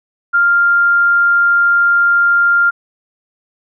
sine tone, 1396.9 Hz, F6, in tune, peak -8 dBFS, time 0.33-2.71 s, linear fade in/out 20 ms, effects none

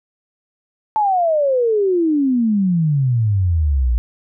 sine exponential sweep, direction down, 880 to 56.3 Hz, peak -13 dBFS, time 0.96-3.98 s, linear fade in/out 0 ms, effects none

